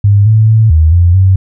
sine tone with pitch steps, 101.6 / 109.5 / 110.7 / 79.1 / 86.9 / 94.8 Hz, G#2 / A2 / A2 / D#2 / F2 / F#2, -38 / -8 / +11 / +29 / -8 / +43 cents, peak -3 dBFS, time 0.04-1.36 s, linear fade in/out 5 ms, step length 220 ms, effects none

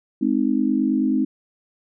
sine chord, Ab major, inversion none, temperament equal with one note detuned, 212.5 / 261.6 / 311.1 Hz, Ab3 / C4 / Eb4, +40 / 0 / 0 cents, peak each -23 / -20 / -22 dBFS, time 0.21-1.25 s, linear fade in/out 10 ms, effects none

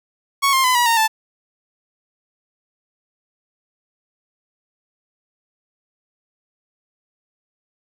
sawtooth tone with pitch steps, 1108.7 / 1058.6 / 1010.8 / 965.2 / 921.6 / 880 Hz, C#6 / C6 / B5 / B5 / A#5 / A5, 0 / +20 / +40 / -40 / -20 / 0 cents, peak -10 dBFS, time 0.42-1.08 s, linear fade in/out 20 ms, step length 110 ms, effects none

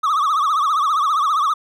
triangle tone with vibrato, 1200 Hz, D6, 37 cents sharp, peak -13 dBFS, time 0.03-1.54 s, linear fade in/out 10 ms, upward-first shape triangle, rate 15 Hz, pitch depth 170 cents each way, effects none

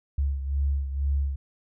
sine beating tone pair, 69.3 / 71.4 Hz, C#2 / D2, 0 / -48 cents, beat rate 2.1 Hz, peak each -24 / -31 dBFS, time 0.18-1.36 s, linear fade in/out 5 ms, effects none

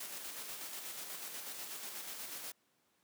white noise with tremolo, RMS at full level -44 dBFS, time 0-2.52 s, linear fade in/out 5 ms, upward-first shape square, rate 8.2 Hz, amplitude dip 30%, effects pink hiss -75 dBFS RMS until 3.03 s + high-pass 200 Hz 12 dB/octave

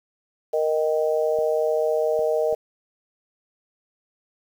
harmonic tone, 155.56 Hz, D#3, in tune, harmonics 3 / 4 / 5, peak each -22 / -22 / -32 dBFS, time 0.53-2.55 s, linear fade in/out 10 ms
clicks, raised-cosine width 2 ms, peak -29 dBFS, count 3, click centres 1.388 / 2.192 / 2.527 s
effects 8-bit

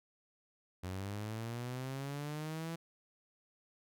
sawtooth linear sweep, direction up, 89.8 to 167.4 Hz, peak -35 dBFS, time 0.83-2.76 s, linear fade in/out 10 ms, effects none

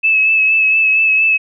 sine tone with vibrato, 2600 Hz, E7, 24 cents flat, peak -9 dBFS, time 0.03-1.38 s, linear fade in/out 20 ms, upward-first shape sine, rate 4.3 Hz, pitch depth 25 cents each way, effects none

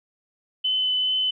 sine tone with vibrato, 3026 Hz, F#7, 38 cents sharp, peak -20 dBFS, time 0.64-1.31 s, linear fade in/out 10 ms, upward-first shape triangle, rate 2.4 Hz, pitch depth 9 cents each way, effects none

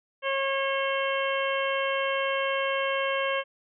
harmonic tone with a mistuned harmonic, 544 Hz, C#5, 33 cents flat, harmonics 1 / 2 / 3 / 4 / 5 / 6, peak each -28 / -31 / -33 / -34 / -35 / -36 dBFS, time 0.22-3.44 s, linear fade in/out 50 ms, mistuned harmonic 6, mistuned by -75 cents, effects none

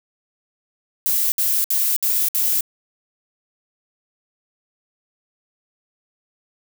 violet noise bursts, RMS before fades -19 dBFS, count 5, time 1.06-2.608 s, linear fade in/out 0 ms, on 260 ms, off 62 ms, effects none

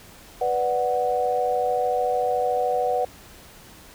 sine chord, B minor, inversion none, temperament equal, 493.9 / 587.3 / 740 Hz, B4 / D5 / F#5, 0 / 0 / 0 cents, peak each -24 / -28 / -23 dBFS, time 0.41-3.05 s, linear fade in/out 5 ms, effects pink hiss -47 dBFS RMS until 3.94 s

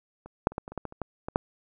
clicks, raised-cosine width 1 ms, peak -30 / -6 / -30 / -16 / -25 / -28 / -18 / -20 / -30 / -17 / -19 / -8 dBFS, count 12, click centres 0.26 / 0.471 / 0.52 / 0.581 / 0.679 / 0.72 / 0.777 / 0.853 / 0.924 / 1.017 / 1.285 / 1.359 s, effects none

